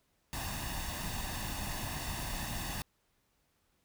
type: noise with comb filter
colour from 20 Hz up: pink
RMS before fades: -38 dBFS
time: 0.33-2.82 s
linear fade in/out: 0 ms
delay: 1.1 ms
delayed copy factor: +0.65
effects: pink hiss -75 dBFS RMS until 3.84 s